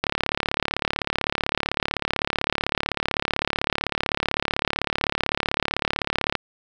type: click train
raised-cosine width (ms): 0.3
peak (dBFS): -5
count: 227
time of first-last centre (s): 0.04-6.353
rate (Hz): 35.8
effects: none